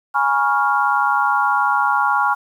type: chord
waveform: sine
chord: C# dominant seventh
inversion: second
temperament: equal with one note detuned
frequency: 830.6 / 969.1 / 1108.7 / 1396.9 Hz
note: G#5 / B5 / C#6 / E#6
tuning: 0 / -33 / 0 / 0 cents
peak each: -19 / -22 / -20 / -19 dBFS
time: 0.14-2.35 s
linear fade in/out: 20 ms
effects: 8-bit